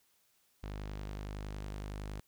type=tone with low-pass filter sweep; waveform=sawtooth; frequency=50.8 Hz; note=G#1; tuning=38 cents flat; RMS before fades=-42 dBFS; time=0.63-2.2 s; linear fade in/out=5 ms; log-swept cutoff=4900 to 11000 Hz; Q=0.81; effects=white hiss -72 dBFS RMS until 2.27 s